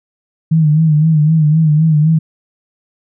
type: tone with vibrato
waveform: sine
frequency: 155.56 Hz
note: D#3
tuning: in tune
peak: -7 dBFS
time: 0.51-2.19 s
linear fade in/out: 10 ms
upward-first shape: sine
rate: 3.9 Hz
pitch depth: 72 cents each way
effects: none